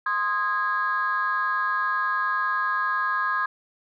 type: chord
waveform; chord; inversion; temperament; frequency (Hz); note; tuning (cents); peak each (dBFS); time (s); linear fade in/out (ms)
sine; Ab major; first; equal with one note detuned; 1046.5 / 1244.5 / 1645; C6 / Eb6 / Ab6; 0 / 0 / -17; -26 / -26 / -25; 0.06-3.46; 5
effects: tanh soft clip ceiling -15 dBFS